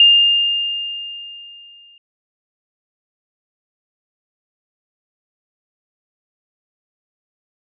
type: tone with exponential decay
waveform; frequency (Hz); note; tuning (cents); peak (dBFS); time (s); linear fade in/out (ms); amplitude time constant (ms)
sine; 2812; F7; +11; -5; 0-1.98; 2; 430
effects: none